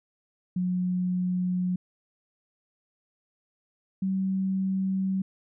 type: tone pair in turn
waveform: sine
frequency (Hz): 181.3 / 190.76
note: F#3 / G3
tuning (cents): -35 / -47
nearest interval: minor second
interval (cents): 88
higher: second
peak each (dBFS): -24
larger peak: neither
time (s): 0.56-1.76 / 4.02-5.22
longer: neither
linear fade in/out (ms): 5
effects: none